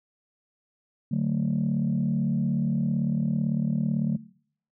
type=chord; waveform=sine; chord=D major; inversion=none; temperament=equal with one note detuned; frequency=146.83 / 185 / 222.8 Hz; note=D3 / F#3 / A3; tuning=0 / 0 / +22 cents; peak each=-26 dBFS; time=1.11-4.17 s; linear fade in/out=10 ms; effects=noise-tail reverb RT60 0.6 s tail -21 dB re dry + tanh soft clip ceiling -17 dBFS